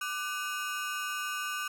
30% pulse ring-modulated tone, 1344 Hz, E6, 33 cents sharp, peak -27 dBFS, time 0.01-1.68 s, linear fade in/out 5 ms, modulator 157 Hz, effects none

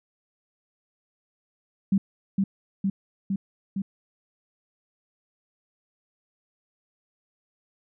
sine tone with echo, 195.2 Hz, G3, 7 cents flat, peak -17 dBFS, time 1.92-1.98 s, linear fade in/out 5 ms, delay 460 ms, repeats 4, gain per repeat -2 dB, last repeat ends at 3.82 s, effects none

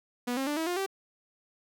sawtooth tone with pitch steps, 244.6 / 268.3 / 294.3 / 322.8 / 354 / 388.3 Hz, B3 / C4 / D4 / E4 / F4 / G4, -16 / +44 / +4 / -36 / +23 / -16 cents, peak -25 dBFS, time 0.27-0.864 s, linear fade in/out 10 ms, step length 99 ms, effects none

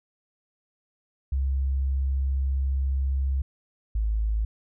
sine tone pair in turn, 67.3 / 53.84 Hz, C2 / A1, +49 / -37 cents, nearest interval major third, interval 386 cents, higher first, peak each -22 dBFS, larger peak neither, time 1.32-3.42 / 3.95-4.45 s, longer first, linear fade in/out 5 ms, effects none

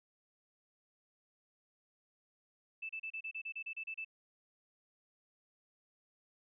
sine tone bursts, 2637 Hz, E7, in tune, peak -39 dBFS, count 12, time 2.82-4.048 s, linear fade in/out 10 ms, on 73 ms, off 32 ms, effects none

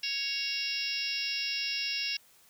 harmonic tone with a mistuned harmonic, 554.4 Hz, C#5, in tune, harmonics 3 / 4 / 5 / 6 / 7 / 8 / 9 / 10, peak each -46 / -40 / -35 / -43 / -41 / -44 / -36 / -37 dBFS, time 0.03-2.17 s, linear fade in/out 5 ms, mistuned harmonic 9, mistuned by +24 cents, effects white hiss -61 dBFS RMS until 2.49 s

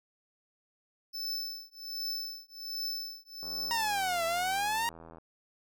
square tone with tremolo, 5274 Hz, E8, in tune, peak -32 dBFS, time 1.13-4.13 s, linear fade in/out 20 ms, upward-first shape triangle, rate 1.3 Hz, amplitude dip 100%
click train, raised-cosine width 1 ms, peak -35 dBFS, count 145, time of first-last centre 3.43-5.184 s, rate 82.1 Hz
sawtooth exponential two-way sweep, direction down then up, 946 to 659.3 to 946 Hz, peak -25 dBFS, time 3.71-4.89 s, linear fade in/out 0 ms, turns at 4.25 s
effects none

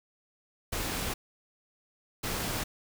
pink noise bursts at uneven times, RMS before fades -33 dBFS, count 2, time 0.72-1.14 / 2.23-2.64 s, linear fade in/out 10 ms, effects none

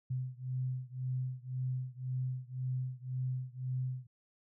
sine beating tone pair, 127.4 / 129.3 Hz, C3 / C3, -46 / -20 cents, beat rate 1.9 Hz, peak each -37 / -38 dBFS, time 0.1-4.07 s, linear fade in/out 10 ms, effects none

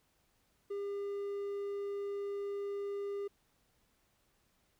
triangle tone, 402.3 Hz, G4, 45 cents sharp, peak -34 dBFS, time 0.7-3.28 s, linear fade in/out 10 ms, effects pink hiss -74 dBFS RMS until 4.79 s

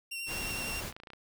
sawtooth tone with vibrato, 2742 Hz, F7, 32 cents flat, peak -33 dBFS, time 0.11-0.81 s, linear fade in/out 10 ms, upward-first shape sine, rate 11 Hz, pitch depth 19 cents each way
pink noise, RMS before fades -39 dBFS, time 0.26-0.93 s, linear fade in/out 50 ms
clicks, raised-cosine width 0.3 ms, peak -31 dBFS, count 10, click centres 0.805 / 0.837 / 0.869 / 0.925 / 0.965 / 1.001 / 1.035 / 1.072 / 1.103 / 1.134 s
effects none

